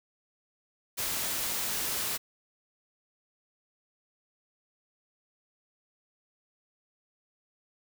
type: noise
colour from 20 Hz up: white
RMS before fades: -32 dBFS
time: 0.97-2.18 s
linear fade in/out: 20 ms
effects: none